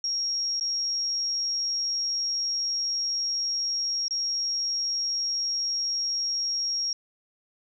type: tone with dropouts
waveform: sine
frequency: 5588 Hz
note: F8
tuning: in tune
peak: -25 dBFS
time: 0.04-6.93 s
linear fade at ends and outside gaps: 2 ms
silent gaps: 0.598-0.609 / 4.082-4.108 s
effects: none